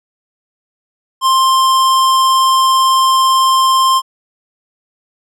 square tone, 1053 Hz, C6, 11 cents sharp, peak -9 dBFS, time 1.21-4.02 s, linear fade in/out 50 ms, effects low-pass 11000 Hz 12 dB/octave

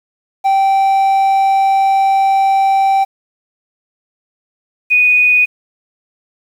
triangle / sine tone pair in turn, 779 / 2479 Hz, G5 / D#7, -11 / -7 cents, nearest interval octave + minor sixth, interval 2004 cents, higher second, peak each -7 dBFS, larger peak neither, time 0.44-3.05 / 4.9-5.46 s, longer first, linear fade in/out 20 ms, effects 7-bit

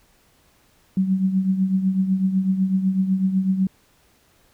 sine tone with tremolo, 189.6 Hz, F#3, 43 cents sharp, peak -14 dBFS, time 0.97-3.67 s, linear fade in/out 2 ms, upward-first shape triangle, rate 8 Hz, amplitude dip 70%, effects pink hiss -59 dBFS RMS until 4.53 s

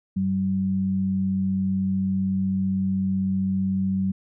sine tone pair together, 95.22 / 191 Hz, G2 / G3, -50 / -45 cents, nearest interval octave, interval 1205 cents, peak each -31 / -21 dBFS, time 0.16-4.12 s, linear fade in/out 10 ms, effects none

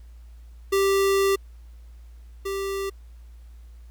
square tone pair in turn, 392 / 392 Hz, G4 / G4, 0 / 0 cents, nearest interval unison, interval 0 cents, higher neither, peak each -19 / -27 dBFS, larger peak first, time 0.72-1.36 / 2.45-2.9 s, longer first, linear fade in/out 10 ms, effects added 58 Hz sine -42 dBFS peak until 3.9 s + pink hiss -64 dBFS RMS until 3.9 s

